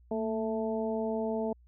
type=harmonic tone with a mistuned harmonic; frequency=220 Hz; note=A3; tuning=in tune; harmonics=1 / 2 / 3 / 4; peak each=-33 / -33 / -35 / -41 dBFS; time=0.11-1.53 s; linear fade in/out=5 ms; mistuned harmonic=1; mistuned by=+45 cents; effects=added 60 Hz sine -56 dBFS peak until 1.67 s